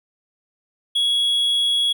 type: tone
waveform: triangle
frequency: 3341 Hz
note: G#7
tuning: 10 cents sharp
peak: -15 dBFS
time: 0.95-1.93 s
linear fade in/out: 10 ms
effects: none